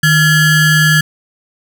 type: ring-modulated tone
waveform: square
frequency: 770 Hz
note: G5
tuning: 31 cents flat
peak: -5 dBFS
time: 0.03-1.01 s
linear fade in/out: 5 ms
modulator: 925 Hz
effects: none